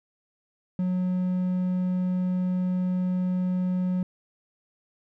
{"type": "tone", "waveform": "triangle", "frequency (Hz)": 182.5, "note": "F#3", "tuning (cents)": -24, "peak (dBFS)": -21, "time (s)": [0.79, 4.03], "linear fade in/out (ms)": 2, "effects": []}